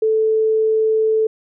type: tone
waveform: sine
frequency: 438.8 Hz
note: A4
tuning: 5 cents flat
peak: -13 dBFS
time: 0.02-1.27 s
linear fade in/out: 5 ms
effects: none